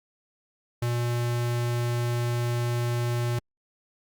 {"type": "tone", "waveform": "square", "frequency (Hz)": 119.9, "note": "A#2", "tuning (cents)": 49, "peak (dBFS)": -25, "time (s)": [0.82, 3.39], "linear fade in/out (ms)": 5, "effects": ["Opus 48 kbps"]}